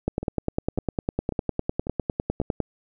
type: two click trains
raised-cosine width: 2 ms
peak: -10 / -18 dBFS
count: 26 / 5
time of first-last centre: 0.08-2.603 / 0.23-2.416 s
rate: 9.91 / 1.83 Hz
effects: none